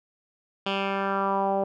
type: tone with low-pass filter sweep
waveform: 10% pulse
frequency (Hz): 196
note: G3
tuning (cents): 0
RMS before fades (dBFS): -26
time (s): 0.66-1.64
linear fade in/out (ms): 5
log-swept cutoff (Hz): 3300 to 630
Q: 2.9
effects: none

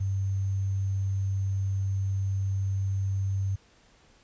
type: tone with sample-and-hold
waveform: sine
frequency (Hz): 97.2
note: G2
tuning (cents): -14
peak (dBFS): -25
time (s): 0-3.56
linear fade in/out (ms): 10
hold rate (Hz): 6300
effects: pink hiss -60 dBFS RMS until 4.23 s + resampled to 16000 Hz

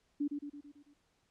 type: tone with echo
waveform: sine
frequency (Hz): 289.5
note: D4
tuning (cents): -25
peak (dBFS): -30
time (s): 0.2-0.28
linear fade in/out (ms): 10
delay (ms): 110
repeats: 6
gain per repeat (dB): -5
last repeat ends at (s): 0.94
effects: pink hiss -75 dBFS RMS until 1.3 s + low-pass 8000 Hz 12 dB/octave

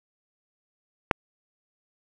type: click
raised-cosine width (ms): 0.5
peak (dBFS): -3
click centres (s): 1.112
effects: none

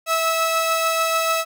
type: tone pair together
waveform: sawtooth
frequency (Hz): 653.4 / 1300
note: E5 / E6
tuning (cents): -15 / -24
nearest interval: octave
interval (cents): 1191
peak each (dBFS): -18 / -17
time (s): 0.06-1.45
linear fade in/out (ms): 50
effects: none

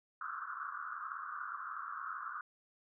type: band-pass noise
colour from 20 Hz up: pink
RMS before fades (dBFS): -43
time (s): 0.21-2.41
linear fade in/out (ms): 2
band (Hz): 1100 to 1500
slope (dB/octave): 96
effects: none

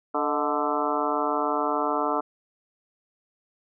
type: harmonic tone with a mistuned harmonic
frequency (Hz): 146.83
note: D3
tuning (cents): 0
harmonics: 2 / 3 / 4 / 5 / 6 / 7 / 8 / 9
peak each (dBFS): -31 / -31 / -31 / -31 / -31 / -31 / -31 / -31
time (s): 0.14-2.21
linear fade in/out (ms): 10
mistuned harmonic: 4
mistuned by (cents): +77
effects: none

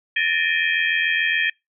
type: tone cluster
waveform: sine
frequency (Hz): 1748 / 1835 / 2370 / 2534 / 3209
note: A6 / A#6 / D7 / D#7 / G7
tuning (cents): -12 / -28 / +15 / +31 / +40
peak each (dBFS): -24 / -22 / -25 / -26 / -26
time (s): 0.16-1.5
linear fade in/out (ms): 5
effects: noise-tail reverb RT60 0.2 s tail -26 dB re dry

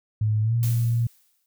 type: tone with pitch glide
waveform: sine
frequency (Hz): 107.5 to 117.23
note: A2 to A#2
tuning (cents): -40 to +10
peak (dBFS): -19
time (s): 0.21-1.07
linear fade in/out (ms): 5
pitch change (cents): +150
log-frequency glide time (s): 0.42-0.55
type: noise with exponential decay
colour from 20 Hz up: blue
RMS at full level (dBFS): -33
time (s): 0.63-1.46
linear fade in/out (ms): 0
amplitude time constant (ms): 180
effects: none

